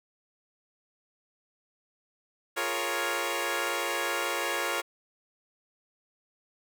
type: chord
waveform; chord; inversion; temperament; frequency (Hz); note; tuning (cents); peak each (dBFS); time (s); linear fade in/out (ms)
10% pulse; Bb minor seventh; second; equal; 349.2 / 415.3 / 466.2 / 554.4; F4 / Ab4 / Bb4 / Db5; 0 / 0 / 0 / 0; -26 / -28 / -26 / -24; 2.56-4.82; 20
effects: none